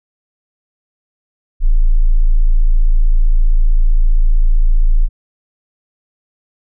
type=tone; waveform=sine; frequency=27.69 Hz; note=A0; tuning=12 cents sharp; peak=-6 dBFS; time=1.6-5.09 s; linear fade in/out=50 ms; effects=none